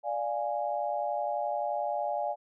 sine chord, D diminished, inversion none, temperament equal, 587.3 / 698.5 / 830.6 Hz, D5 / F5 / Ab5, 0 / 0 / 0 cents, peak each -33 dBFS, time 0.03-2.36 s, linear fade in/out 50 ms, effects none

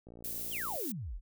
click train, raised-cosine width 2 ms, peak -38 dBFS, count 41, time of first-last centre 0.07-0.756 s, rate 58.3 Hz
violet noise, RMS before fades -39 dBFS, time 0.24-0.92 s, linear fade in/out 5 ms
sine exponential sweep, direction down, 3672 to 31.11 Hz, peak -37 dBFS, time 0.5-1.21 s, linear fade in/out 50 ms
effects none

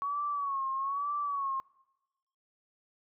sine tone with vibrato, 1117 Hz, C#6, 13 cents sharp, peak -30 dBFS, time 0.02-1.6 s, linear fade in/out 0 ms, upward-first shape sine, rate 1.1 Hz, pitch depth 77 cents each way, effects noise-tail reverb RT60 1.0 s tail -25 dB re dry

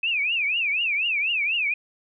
sine tone with vibrato, 2526 Hz, D#7, 26 cents sharp, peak -21 dBFS, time 0.03-1.74 s, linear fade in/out 5 ms, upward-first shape triangle, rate 4.1 Hz, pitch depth 240 cents each way, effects none

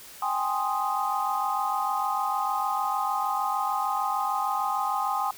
sine chord, Ab major seventh, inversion third, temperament equal, 784 / 830.6 / 1046.5 / 1244.5 Hz, G5 / Ab5 / C6 / Eb6, 0 / 0 / 0 / 0 cents, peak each -30 dBFS, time 0.22-5.31 s, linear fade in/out 5 ms, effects white hiss -46 dBFS RMS until 5.37 s

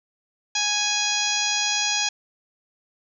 harmonic tone with a mistuned harmonic, 830.6 Hz, G#5, in tune, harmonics 1 / 2 / 3 / 4 / 5 / 6 / 7 / 8, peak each -31 / -32 / -28 / -28 / -30 / -29 / -30 / -28 dBFS, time 0.55-2.09 s, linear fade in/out 5 ms, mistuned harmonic 5, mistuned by -31 cents, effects none

